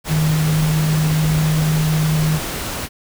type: tone in noise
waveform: sine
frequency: 155.56 Hz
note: D#3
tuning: in tune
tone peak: -14 dBFS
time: 0.08-2.4 s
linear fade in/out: 50 ms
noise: pink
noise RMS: -25 dBFS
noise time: 0.04-2.89 s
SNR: +8 dB
effects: none